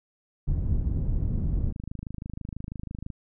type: low-pass noise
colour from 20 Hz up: pink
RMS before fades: -26 dBFS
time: 0.47-1.72 s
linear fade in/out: 10 ms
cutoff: 140 Hz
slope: 12 dB/octave
type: click train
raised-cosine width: 5 ms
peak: -23 dBFS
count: 47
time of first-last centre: 1.34-3.102 s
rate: 26.1 Hz
effects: none